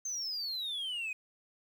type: exponential sweep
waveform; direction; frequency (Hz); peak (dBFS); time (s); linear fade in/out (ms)
sine; down; 6340 to 2473; -32; 0.05-1.13; 5
effects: tanh soft clip ceiling -33 dBFS + 10-bit